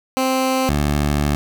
15% pulse tone pair in turn, 261.6 / 73.09 Hz, C4 / D2, 0 / -8 cents, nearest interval octave + minor seventh, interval 2208 cents, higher first, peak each -10 dBFS, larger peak neither, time 0.17-0.69 / 0.69-1.35 s, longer second, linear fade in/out 0 ms, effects none

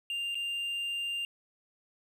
triangle tone with dropouts, 2794 Hz, F7, in tune, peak -30 dBFS, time 0.1-1.25 s, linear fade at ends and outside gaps 1 ms, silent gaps 0.346-0.353 s, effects none

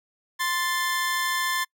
sawtooth tone pair together, 1047 / 1756.1 Hz, C6 / A6, +1 / -4 cents, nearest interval major sixth, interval 895 cents, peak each -23 dBFS, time 0.39-1.65 s, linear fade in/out 20 ms, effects noise-tail reverb RT60 0.1 s tail -26 dB re dry

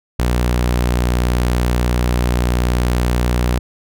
sawtooth tone, 60.7 Hz, B1, 29 cents flat, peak -10 dBFS, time 0.19-3.59 s, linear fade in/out 5 ms, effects none

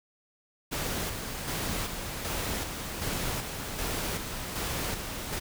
pink noise with tremolo, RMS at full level -32 dBFS, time 0.71-5.4 s, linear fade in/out 20 ms, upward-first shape square, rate 1.3 Hz, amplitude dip 40%, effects none

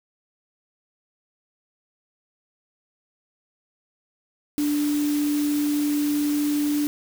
sine tone in noise, 293.7 Hz, D4, in tune, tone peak -20 dBFS, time 4.58-6.87 s, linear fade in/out 0 ms, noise white, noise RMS -35 dBFS, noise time 4.58-6.87 s, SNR +12 dB, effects none

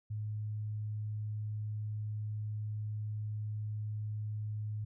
sine tone, 106.4 Hz, G#2, 42 cents sharp, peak -35 dBFS, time 0.1-4.85 s, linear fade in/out 10 ms, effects none

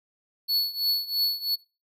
square tone with tremolo, 4413 Hz, C#8, 9 cents flat, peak -21 dBFS, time 0.48-1.56 s, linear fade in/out 20 ms, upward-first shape triangle, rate 3 Hz, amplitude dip 90%, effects noise-tail reverb RT60 0.3 s tail -20 dB re dry

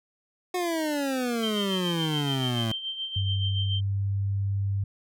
25% pulse exponential sweep, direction down, 366.8 to 110 Hz, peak -22 dBFS, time 0.54-2.72 s, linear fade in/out 5 ms
sine tone with tremolo, 3135 Hz, G7, 1 cent flat, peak -28 dBFS, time 1.42-3.81 s, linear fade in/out 20 ms, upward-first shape sine, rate 7 Hz, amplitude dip 60%
sine tone with pitch glide, 98 to 99.02 Hz, G2 to G2, 0 to +18 cents, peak -24 dBFS, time 3.16-4.84 s, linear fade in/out 5 ms, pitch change +18 cents, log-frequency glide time 3.32-3.97 s
effects none

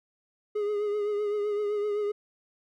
triangle tone with vibrato, 415.3 Hz, G#4, in tune, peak -24 dBFS, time 0.55-2.12 s, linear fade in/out 10 ms, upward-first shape triangle, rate 7.8 Hz, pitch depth 42 cents each way, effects none

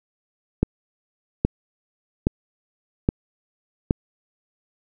click train, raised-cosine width 3 ms, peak -4 dBFS, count 5, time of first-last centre 0.63-3.909 s, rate 1.22 Hz, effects none

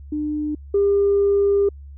sine tone pair in turn, 300.4 / 401 Hz, D4 / G4, +39 / +39 cents, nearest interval perfect fourth, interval 500 cents, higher second, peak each -21 / -13 dBFS, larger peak second, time 0.12-0.55 / 0.74-1.69 s, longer second, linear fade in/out 5 ms, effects tanh soft clip ceiling -10 dBFS + added 70 Hz sine -36 dBFS peak until 1.97 s

